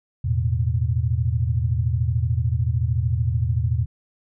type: chord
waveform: sine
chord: E suspended fourth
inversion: none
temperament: equal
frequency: 82.41 / 110 / 123.47 Hz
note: E2 / A2 / B2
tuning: 0 / 0 / 0 cents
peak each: -23 dBFS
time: 0.24-3.86 s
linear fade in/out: 10 ms
effects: none